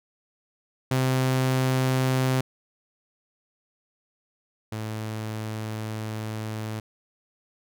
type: tone pair in turn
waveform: sawtooth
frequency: 130.1 / 109.02 Hz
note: C3 / A2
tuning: -9 / -15 cents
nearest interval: minor third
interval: 306 cents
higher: first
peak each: -17 / -26 dBFS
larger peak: first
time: 0.91-2.41 / 4.72-6.8 s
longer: second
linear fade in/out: 5 ms
effects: none